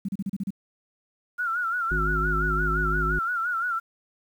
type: tone bursts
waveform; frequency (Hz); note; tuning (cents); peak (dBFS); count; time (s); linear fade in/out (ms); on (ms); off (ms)
sine; 196; G3; 0; -25; 7; 0.05-0.506; 5; 36; 34
type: tone with vibrato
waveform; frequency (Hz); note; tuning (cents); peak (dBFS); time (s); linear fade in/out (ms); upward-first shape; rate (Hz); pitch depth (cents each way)
sine; 1400; F6; +4; -24; 1.38-3.8; 20; sine; 5.8; 95
type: harmonic tone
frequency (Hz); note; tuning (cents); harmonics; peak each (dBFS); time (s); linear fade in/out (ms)
51.7; G#1; -7; 1 / 3 / 5 / 7; -26 / -31 / -37 / -33; 1.91-3.19; 5
effects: 9-bit